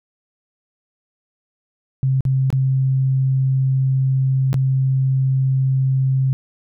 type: tone with dropouts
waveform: sine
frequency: 132.7 Hz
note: C3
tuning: 25 cents sharp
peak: -14 dBFS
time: 2.03-6.33 s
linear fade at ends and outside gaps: 0 ms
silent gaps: 2.207-2.252 / 2.503-2.527 / 4.53-4.542 s
effects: none